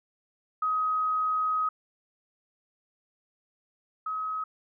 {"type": "tone pair in turn", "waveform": "sine", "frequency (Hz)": [1262, 1273], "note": ["D#6", "D#6"], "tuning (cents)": [24, 39], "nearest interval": "unison", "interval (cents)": 15, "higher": "second", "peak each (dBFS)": [-24, -29], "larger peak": "first", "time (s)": [[0.62, 1.69], [4.06, 4.44]], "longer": "first", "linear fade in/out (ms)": 5, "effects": []}